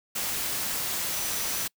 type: tone in noise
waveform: sine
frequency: 5920 Hz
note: F#8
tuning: in tune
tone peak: -38 dBFS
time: 1.12-1.66 s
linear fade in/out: 10 ms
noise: white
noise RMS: -30 dBFS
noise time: 0.15-1.68 s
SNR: -11 dB
effects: noise-tail reverb RT60 0.1 s tail -26 dB re dry